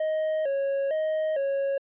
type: tone with vibrato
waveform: triangle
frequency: 587.3 Hz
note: D5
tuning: in tune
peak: -22 dBFS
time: 0-1.78 s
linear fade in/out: 5 ms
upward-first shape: square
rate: 1.1 Hz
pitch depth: 110 cents each way
effects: resampled to 8000 Hz